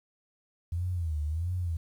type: tone with vibrato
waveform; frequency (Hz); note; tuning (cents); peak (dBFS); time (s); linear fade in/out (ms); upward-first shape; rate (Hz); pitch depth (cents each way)
sine; 82.41; E2; 0; -28; 0.72-1.77; 5; sine; 1.5; 170
effects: 10-bit